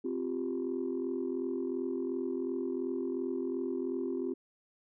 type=chord; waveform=sine; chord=C suspended fourth; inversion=none; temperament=equal; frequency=261.6 / 349.2 / 392 Hz; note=C4 / F4 / G4; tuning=0 / 0 / 0 cents; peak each=-35 / -35 / -36 dBFS; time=0.04-4.34 s; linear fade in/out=10 ms; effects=tanh soft clip ceiling -25 dBFS